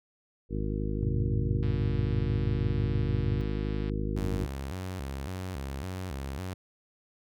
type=harmonic tone; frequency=51.91 Hz; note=G#1; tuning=in tune; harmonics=1 / 2 / 3 / 4 / 5 / 6 / 7 / 9; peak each=-32 / -35 / -37 / -38 / -39 / -40 / -40 / -42 dBFS; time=0.49-4.48 s; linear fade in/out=50 ms
type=chord; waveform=sine; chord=F major; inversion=none; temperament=equal; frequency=87.31 / 110 / 130.81 Hz; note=F2 / A2 / C3; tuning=0 / 0 / 0 cents; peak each=-32 dBFS; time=1.03-3.41 s; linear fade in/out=0 ms
type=click train; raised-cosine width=0.3 ms; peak=-31 dBFS; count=325; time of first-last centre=1.63-3.896 s; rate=143 Hz
type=tone with vibrato; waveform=sawtooth; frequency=79.5 Hz; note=D#2; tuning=38 cents sharp; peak=-30 dBFS; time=4.16-6.54 s; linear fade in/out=10 ms; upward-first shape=square; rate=1.8 Hz; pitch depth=270 cents each way
effects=none